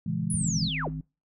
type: chord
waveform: sine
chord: A# half-diminished seventh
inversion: none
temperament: just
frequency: 116.54 / 139.85 / 167.82 / 209.8 Hz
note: A#2 / C#3 / E3 / G#3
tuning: 0 / +16 / +31 / +18 cents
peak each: -35 / -35 / -29 / -32 dBFS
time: 0.06-0.69 s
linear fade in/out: 5 ms
type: linear sweep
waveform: sine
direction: down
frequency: 10340 to 155.9 Hz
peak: -29 dBFS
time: 0.3-0.89 s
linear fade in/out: 2 ms
type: tone with exponential decay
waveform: sine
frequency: 87.31 Hz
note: F2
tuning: in tune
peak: -27 dBFS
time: 0.34-0.44 s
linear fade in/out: 0 ms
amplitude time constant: 20 ms
type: harmonic tone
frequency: 51.8 Hz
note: G#1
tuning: 4 cents flat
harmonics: 1 / 3 / 5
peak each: -40 / -32 / -39 dBFS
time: 0.4-1.01 s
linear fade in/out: 5 ms
effects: noise-tail reverb RT60 0.3 s tail -25 dB re dry